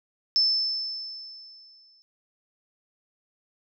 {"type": "tone with exponential decay", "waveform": "sine", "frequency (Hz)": 5274, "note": "E8", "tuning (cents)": 0, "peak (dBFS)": -17, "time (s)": [0.36, 2.02], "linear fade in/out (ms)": 0, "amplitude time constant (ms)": 360, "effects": []}